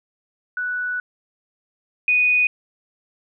sine tone pair in turn, 1480 / 2480 Hz, F#6 / D#7, 0 / -6 cents, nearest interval major sixth, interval 894 cents, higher second, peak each -22 / -14 dBFS, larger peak second, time 0.57-1 / 2.08-2.47 s, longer first, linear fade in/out 2 ms, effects none

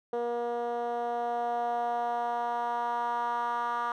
10% pulse tone with band-pass filter sweep, 238.2 Hz, A#3, 38 cents sharp, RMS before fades -31 dBFS, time 0.13-3.92 s, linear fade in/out 2 ms, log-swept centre 520 to 1100 Hz, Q 3.4, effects none

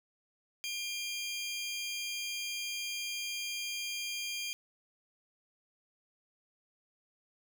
25% pulse tone pair together, 2400 / 3206 Hz, D7 / G7, +37 / +38 cents, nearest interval perfect fourth, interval 501 cents, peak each -34 / -36 dBFS, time 0.64-4.53 s, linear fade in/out 0 ms, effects none

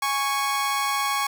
sawtooth tone pair together, 827 / 1108.6 Hz, G#5 / C#6, -8 / 0 cents, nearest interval perfect fourth, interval 508 cents, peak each -24 / -20 dBFS, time 0.02-1.27 s, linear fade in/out 5 ms, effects none

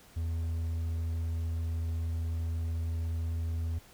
triangle tone, 82.41 Hz, E2, in tune, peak -28 dBFS, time 0.16-3.79 s, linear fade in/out 10 ms, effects pink hiss -57 dBFS RMS until 3.93 s

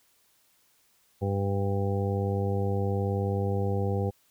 harmonic tone, 99 Hz, G2, 18 cents sharp, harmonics 1 / 2 / 3 / 4 / 5 / 7 / 8, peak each -27 / -33 / -41 / -34 / -33 / -44 / -38 dBFS, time 1.21-4.11 s, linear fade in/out 20 ms, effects white hiss -66 dBFS RMS until 4.3 s

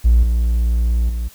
triangle tone with level steps, 58.27 Hz, A#1, in tune, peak -5 / -11 / -17 dBFS, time 0.04-1.29 s, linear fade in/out 20 ms, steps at 0.23 / 1.09 s, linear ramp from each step 2 ms, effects tanh soft clip ceiling -4 dBFS + white hiss -46 dBFS RMS until 1.34 s

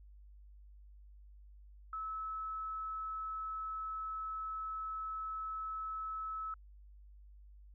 sine tone, 1300 Hz, E6, 24 cents flat, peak -38 dBFS, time 1.93-6.54 s, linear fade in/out 2 ms, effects added 50 Hz sine -54 dBFS peak until 7.74 s

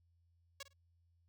5% pulse tone with echo, 556 Hz, C#5, 5 cents sharp, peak -33 dBFS, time 0.6-0.63 s, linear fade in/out 5 ms, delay 52 ms, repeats 2, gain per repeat -14 dB, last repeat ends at 0.734 s, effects added 85 Hz sine -70 dBFS peak until 1.28 s

